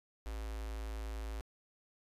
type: tone with notch filter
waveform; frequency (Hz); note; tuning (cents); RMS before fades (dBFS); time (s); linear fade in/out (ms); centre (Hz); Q
square; 54.5; A1; -16; -41; 0.26-1.41; 0; 170; 1
effects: resampled to 32000 Hz